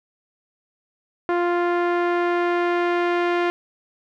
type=tone with low-pass filter sweep; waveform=sawtooth; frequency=349.2 Hz; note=F4; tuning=in tune; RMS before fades=-21 dBFS; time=1.29-3.5 s; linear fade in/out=0 ms; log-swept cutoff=1500 to 2300 Hz; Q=1.2; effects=none